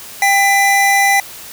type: tone pair together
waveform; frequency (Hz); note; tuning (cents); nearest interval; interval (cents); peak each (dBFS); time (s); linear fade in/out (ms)
square; 793.7 / 2000; G5 / B6; +21 / +21; octave + major third; 1600; -13; 0.22-1.2; 2
effects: white hiss -33 dBFS RMS until 1.52 s